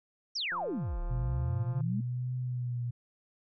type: exponential two-way sweep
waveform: sine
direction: down then up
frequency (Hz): 5990 to 34.65 to 218.2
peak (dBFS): -31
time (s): 0.35-2.01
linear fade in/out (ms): 10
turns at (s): 1.01
type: click train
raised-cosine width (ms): 1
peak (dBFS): -35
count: 225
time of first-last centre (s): 0.52-1.807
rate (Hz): 174
type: tone with vibrato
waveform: sine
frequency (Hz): 123.47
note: B2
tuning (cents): 0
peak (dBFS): -31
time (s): 1.1-2.91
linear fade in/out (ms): 10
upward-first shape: triangle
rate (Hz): 1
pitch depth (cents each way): 44
effects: none